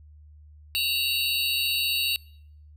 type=tone cluster; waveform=square; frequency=2711 / 2846 / 3830 / 4487 Hz; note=E7 / F7 / A#7 / C#8; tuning=+48 / +32 / +46 / +20 cents; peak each=-30 dBFS; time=0.75-2.16 s; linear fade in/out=0 ms; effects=noise-tail reverb RT60 0.7 s tail -25 dB re dry + added 75 Hz sine -47 dBFS peak until 2.76 s